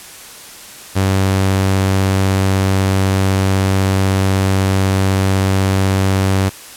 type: tone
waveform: sawtooth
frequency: 96.1 Hz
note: G2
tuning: 34 cents flat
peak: -8 dBFS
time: 0.95-6.5 s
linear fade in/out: 20 ms
effects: white hiss -35 dBFS RMS until 6.76 s + low-pass 12000 Hz 12 dB/octave